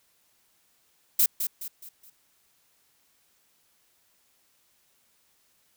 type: noise with echo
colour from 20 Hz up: violet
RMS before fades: -20 dBFS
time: 1.19-1.26 s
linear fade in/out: 5 ms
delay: 210 ms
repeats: 4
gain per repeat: -8 dB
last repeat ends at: 2.1 s
effects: white hiss -67 dBFS RMS until 5.76 s